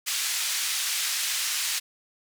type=band-pass noise; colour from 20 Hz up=white; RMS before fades=-28 dBFS; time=0.06-1.8 s; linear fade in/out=20 ms; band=1800 to 8300 Hz; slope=12 dB/octave; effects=none